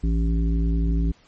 harmonic tone, 55.7 Hz, A1, 22 cents sharp, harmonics 1 / 3 / 5 / 7, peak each -19 / -26 / -30 / -39 dBFS, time 0.03-1.12 s, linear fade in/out 10 ms, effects pink hiss -57 dBFS RMS until 1.27 s + MP3 32 kbps

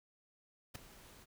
pink noise with ADSR envelope, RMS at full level -43 dBFS, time 0.74-1.26 s, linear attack 15 ms, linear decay 7 ms, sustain -15 dB, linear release 37 ms, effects none

